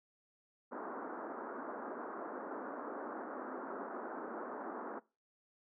pink band-pass noise, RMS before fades -44 dBFS, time 0.71-5 s, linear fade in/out 20 ms, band 240 to 1500 Hz, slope 48 dB/octave, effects noise-tail reverb RT60 0.3 s tail -22 dB re dry

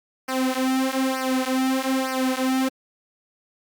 sawtooth tone with flanger, 261.6 Hz, C4, in tune, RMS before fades -23 dBFS, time 0.28-2.69 s, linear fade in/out 10 ms, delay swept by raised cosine 0.27 to 5.87 ms, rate 1.1 Hz, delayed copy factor -1, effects Opus 48 kbps

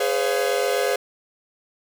45% pulse chord, C# dominant seventh, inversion second, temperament equal with one note detuned, 415.3 / 506.3 / 554.4 / 698.5 Hz, G#4 / B4 / C#5 / E#5, 0 / +43 / 0 / 0 cents, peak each -25 / -24 / -26 / -28 dBFS, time 0-0.96 s, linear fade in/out 5 ms, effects none

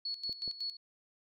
sine tone with tremolo, 4386 Hz, C#8, 19 cents flat, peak -34 dBFS, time 0.05-0.77 s, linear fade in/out 5 ms, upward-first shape square, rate 5.4 Hz, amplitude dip 75%
clicks, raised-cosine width 2 ms, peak -36 dBFS, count 2, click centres 0.295 / 0.478 s
effects none

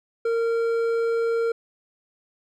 triangle tone with hard clipping, 460.5 Hz, A#4, 21 cents flat, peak -22 dBFS, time 0.25-1.52 s, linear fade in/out 5 ms, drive 10 dB, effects none

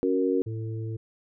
sine chord, F# major, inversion second, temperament equal, 277.2 / 370 / 466.2 Hz, C#4 / F#4 / A#4, 0 / 0 / 0 cents, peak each -26 dBFS, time 0.03-0.42 s, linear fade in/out 0 ms
harmonic tone, 111.2 Hz, A2, 19 cents sharp, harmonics 1 / 3 / 4, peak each -30 / -40 / -42 dBFS, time 0.46-0.97 s, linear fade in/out 10 ms
effects none

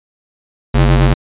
40% pulse ring-modulated tone, 93.1 Hz, F#2, 11 cents sharp, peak -4 dBFS, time 0.74-1.14 s, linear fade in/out 10 ms, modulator 42 Hz, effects resampled to 8000 Hz

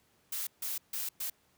blue noise bursts at uneven times, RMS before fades -36 dBFS, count 4, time 0.32-0.47 / 0.62-0.78 / 0.93-1.09 / 1.2-1.3 s, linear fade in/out 5 ms, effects pink hiss -69 dBFS RMS until 1.57 s + high-pass 80 Hz 12 dB/octave

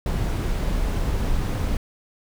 brown noise, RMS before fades -23 dBFS, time 0.06-1.77 s, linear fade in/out 2 ms, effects none

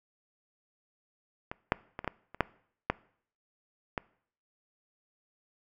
clicks, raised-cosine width 0.5 ms, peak -21 / -8 / -21 / -22 / -15 / -29 / -8 / -10 / -16 dBFS, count 9, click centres 1.515 / 1.721 / 1.991 / 2.045 / 2.077 / 2.346 / 2.407 / 2.9 / 3.978 s, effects noise-tail reverb RT60 0.6 s tail -22 dB re dry

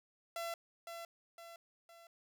sawtooth tone with echo, 675 Hz, E5, 41 cents sharp, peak -35 dBFS, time 0.36-0.54 s, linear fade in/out 2 ms, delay 510 ms, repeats 3, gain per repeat -6 dB, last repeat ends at 2.07 s, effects none

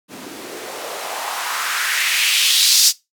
blue noise with band-pass filter sweep, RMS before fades -19 dBFS, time 0.08-2.93 s, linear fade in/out 50 ms, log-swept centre 220 to 5400 Hz, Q 2.3, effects noise-tail reverb RT60 0.2 s tail -19 dB re dry

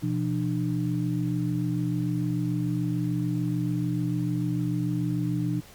sine tone cluster, 124.2 / 171 / 300.3 Hz, B2 / F3 / D4, +10 / -36 / +39 cents, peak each -28 / -28 / -29 dBFS, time 0.02-5.61 s, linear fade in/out 20 ms, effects pink hiss -50 dBFS RMS until 5.74 s + MP3 96 kbps

